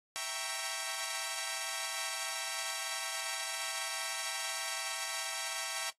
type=chord; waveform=5% pulse; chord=E diminished seventh; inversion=none; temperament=equal; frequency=659.3 / 784 / 932.3 / 1108.7 Hz; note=E5 / G5 / Bb5 / Db6; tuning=0 / 0 / 0 / 0 cents; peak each=-30 dBFS; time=0.16-5.9 s; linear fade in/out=0 ms; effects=noise-tail reverb RT60 0.1 s tail -17 dB re dry + AAC 32 kbps